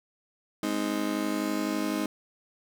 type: chord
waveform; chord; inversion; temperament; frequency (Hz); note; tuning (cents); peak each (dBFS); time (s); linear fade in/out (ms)
35% pulse; Ab major; none; just; 207.7 / 259.6 / 311.5; Ab3 / C4 / Eb4; 0 / -13 / +2; -31 / -32 / -28; 0.63-2.06; 2
effects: none